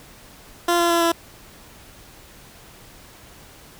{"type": "tone with pitch steps", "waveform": "15% pulse", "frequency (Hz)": [345.9, 342.5, 339.2, 335.9], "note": ["F4", "F4", "E4", "E4"], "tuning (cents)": [-17, -34, 50, 33], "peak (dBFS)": -10, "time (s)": [0.68, 1.12], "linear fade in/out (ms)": 5, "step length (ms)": 110, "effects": ["pink hiss -46 dBFS RMS until 3.79 s"]}